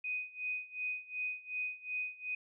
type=tone with tremolo; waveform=sine; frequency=2496 Hz; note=D#7; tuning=5 cents sharp; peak=-33 dBFS; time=0.04-2.35 s; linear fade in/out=5 ms; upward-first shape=sine; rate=2.7 Hz; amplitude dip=90%; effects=none